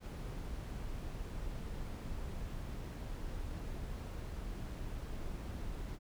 brown noise, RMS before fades -42 dBFS, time 0-5.99 s, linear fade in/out 50 ms, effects none

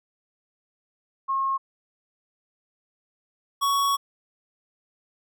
sine / square tone pair in turn, 1080 / 1116.8 Hz, C#6 / C#6, -45 / +13 cents, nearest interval minor second, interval 58 cents, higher second, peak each -22 / -21 dBFS, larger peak second, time 1.28-1.58 / 3.61-3.97 s, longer second, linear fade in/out 20 ms, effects none

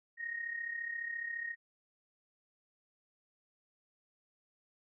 sine tone with amplitude modulation, 1864.7 Hz, A#6, in tune, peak -34 dBFS, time 0.17-1.56 s, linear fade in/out 50 ms, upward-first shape sine, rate 34.5 Hz, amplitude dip 65%, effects none

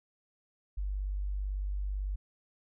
sine tone, 49 Hz, G1, in tune, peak -31 dBFS, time 0.77-2.16 s, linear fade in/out 10 ms, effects none

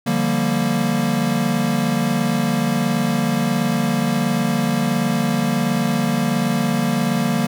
square chord, G minor seventh, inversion second, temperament equal, 146.83 / 174.61 / 196 / 233.1 Hz, D3 / F3 / G3 / Bb3, 0 / 0 / 0 / 0 cents, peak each -25 / -25 / -24 / -21 dBFS, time 0.06-7.47 s, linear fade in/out 10 ms, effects none

